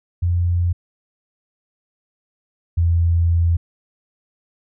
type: tone pair in turn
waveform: sine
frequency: 87.31 / 84.63 Hz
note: F2 / E2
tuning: 0 / +46 cents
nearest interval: minor second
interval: 54 cents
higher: first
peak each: -15 / -13 dBFS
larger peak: second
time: 0.22-0.73 / 2.77-3.57 s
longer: second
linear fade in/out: 10 ms
effects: none